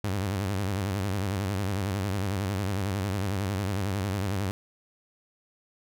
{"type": "tone with vibrato", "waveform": "sawtooth", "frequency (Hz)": 98, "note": "G2", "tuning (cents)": 0, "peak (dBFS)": -23, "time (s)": [0.04, 4.51], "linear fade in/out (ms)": 0, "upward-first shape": "sine", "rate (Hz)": 11, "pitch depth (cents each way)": 120, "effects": []}